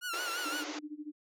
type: tone with vibrato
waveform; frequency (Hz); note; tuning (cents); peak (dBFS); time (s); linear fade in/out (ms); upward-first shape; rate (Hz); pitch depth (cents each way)
sawtooth; 1411; F6; +17; -31; 0.01-0.65; 50; sine; 5.8; 82
type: band-pass noise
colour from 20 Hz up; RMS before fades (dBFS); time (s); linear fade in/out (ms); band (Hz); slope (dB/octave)
pink; -42; 0.13-0.79; 5; 320 to 6800; 96
type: tone with tremolo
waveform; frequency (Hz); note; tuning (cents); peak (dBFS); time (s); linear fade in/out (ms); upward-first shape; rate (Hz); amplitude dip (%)
sine; 300; D4; +37; -37; 0.45-1.12; 10; sine; 13; 90
effects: none